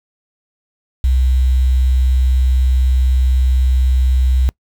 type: tone with quantisation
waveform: sine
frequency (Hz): 64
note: C2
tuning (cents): -38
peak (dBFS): -10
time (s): 1.04-4.49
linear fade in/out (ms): 0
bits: 6
effects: noise-tail reverb RT60 0.1 s tail -25 dB re dry